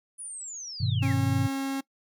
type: linear sweep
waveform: sine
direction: down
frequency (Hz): 9956 to 1649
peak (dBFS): -36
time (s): 0.18-1.14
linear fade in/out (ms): 20
type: chord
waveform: sine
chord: G augmented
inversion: none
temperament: equal with one note detuned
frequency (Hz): 100.46 / 123.47 / 155.56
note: G2 / B2 / D#3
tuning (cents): +43 / 0 / 0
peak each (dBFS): -27 / -27 / -32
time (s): 0.8-1.48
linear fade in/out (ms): 10
type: tone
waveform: 45% pulse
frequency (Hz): 271.4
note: C#4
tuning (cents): -36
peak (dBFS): -28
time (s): 1.02-1.81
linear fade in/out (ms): 10
effects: noise-tail reverb RT60 0.1 s tail -21 dB re dry